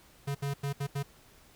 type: tone bursts at uneven times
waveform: square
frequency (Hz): 140.6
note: C#3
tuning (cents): +25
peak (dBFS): -31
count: 5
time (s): 0.27-0.35 / 0.42-0.54 / 0.63-0.73 / 0.8-0.87 / 0.95-1.03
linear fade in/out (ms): 10
effects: pink hiss -59 dBFS RMS until 1.55 s